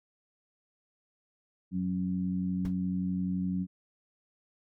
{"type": "harmonic tone", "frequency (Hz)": 91.7, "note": "F#2", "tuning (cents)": -15, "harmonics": [1, 2, 3], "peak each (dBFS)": [-41, -29, -37], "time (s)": [1.71, 3.67], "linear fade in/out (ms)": 50}
{"type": "noise with exponential decay", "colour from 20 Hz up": "brown", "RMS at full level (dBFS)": -33, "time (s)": [2.65, 2.76], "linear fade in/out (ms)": 1, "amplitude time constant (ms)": 22}
{"effects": []}